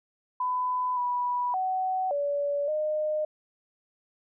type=tone with pitch steps; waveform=sine; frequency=1002 / 981 / 750 / 573 / 612 Hz; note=B5 / B5 / F#5 / D5 / D#5; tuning=+25 / -12 / +23 / -43 / -29 cents; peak=-25 dBFS; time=0.4-3.25 s; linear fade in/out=5 ms; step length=570 ms; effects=none